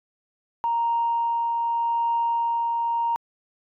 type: tone with tremolo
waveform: sine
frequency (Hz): 932.3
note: A#5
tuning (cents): 0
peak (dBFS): -19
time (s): 0.64-3.16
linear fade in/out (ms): 0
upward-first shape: triangle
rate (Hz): 0.83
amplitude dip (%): 25
effects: tanh soft clip ceiling -15 dBFS